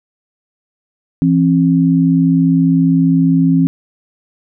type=tone pair together; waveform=sine; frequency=167.5 / 267.4 Hz; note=E3 / C4; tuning=+28 / +38 cents; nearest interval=minor sixth; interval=810 cents; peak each=-11 dBFS; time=1.22-3.67 s; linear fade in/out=0 ms; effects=none